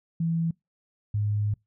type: tone pair in turn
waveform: sine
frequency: 165.5 / 104.26 Hz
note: E3 / G#2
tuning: +7 / +7 cents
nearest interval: minor sixth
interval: 800 cents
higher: first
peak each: -23 dBFS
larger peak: neither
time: 0.2-0.51 / 1.14-1.54 s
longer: second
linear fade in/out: 5 ms
effects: noise-tail reverb RT60 0.2 s tail -26 dB re dry